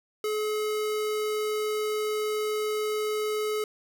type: tone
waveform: square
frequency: 426.5 Hz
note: G#4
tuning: 46 cents sharp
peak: -27 dBFS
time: 0.24-3.64 s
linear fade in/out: 2 ms
effects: none